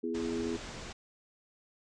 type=chord; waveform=sine; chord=E major; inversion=second; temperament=equal with one note detuned; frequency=246.9 / 333.3 / 415.3 Hz; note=B3 / E4 / G#4; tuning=0 / +19 / 0 cents; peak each=-36 dBFS; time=0.03-0.57 s; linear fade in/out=10 ms
type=low-pass noise; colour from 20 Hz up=pink; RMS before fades=-44 dBFS; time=0.14-0.93 s; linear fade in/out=10 ms; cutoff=7700 Hz; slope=48 dB/octave
effects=none